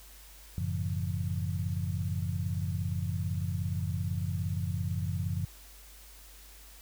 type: chord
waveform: sine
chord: F# minor seventh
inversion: none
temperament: equal with one note detuned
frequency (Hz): 92.5 / 110 / 138.59 / 168.86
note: F#2 / A2 / C#3 / E3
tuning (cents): 0 / 0 / 0 / +42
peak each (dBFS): -32 / -37 / -37 / -37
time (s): 0.58-5.45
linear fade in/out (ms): 0
effects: added 50 Hz sine -52 dBFS peak until 6.81 s + white hiss -54 dBFS RMS until 6.81 s